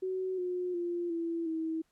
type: tone with pitch steps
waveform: sine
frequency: 374.2 / 360.4 / 347.1 / 334.3 / 322 Hz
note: F#4 / F#4 / F4 / E4 / E4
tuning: +20 / -45 / -11 / +24 / -41 cents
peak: -31 dBFS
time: 0.02-1.82 s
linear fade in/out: 10 ms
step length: 360 ms
effects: pink hiss -75 dBFS RMS until 1.91 s + low-pass 12000 Hz 12 dB/octave